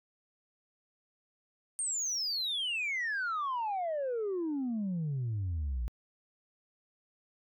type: exponential sweep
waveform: sine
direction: down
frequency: 8870 to 55.2 Hz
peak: -29 dBFS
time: 1.79-5.88 s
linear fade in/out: 0 ms
effects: tanh soft clip ceiling -29 dBFS